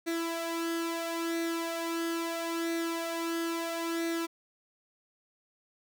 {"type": "tone with flanger", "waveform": "sawtooth", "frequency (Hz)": 333.1, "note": "E4", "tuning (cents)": 18, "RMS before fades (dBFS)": -33, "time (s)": [0.06, 4.27], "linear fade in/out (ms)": 20, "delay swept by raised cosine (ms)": [0.49, 2.39], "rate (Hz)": 0.75, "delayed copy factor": 0.6, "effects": []}